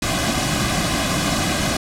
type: noise with comb filter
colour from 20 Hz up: pink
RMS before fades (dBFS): -20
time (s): 0.02-1.77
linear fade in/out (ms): 5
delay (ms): 2.2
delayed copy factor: -0.7
effects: low-pass 9000 Hz 12 dB/octave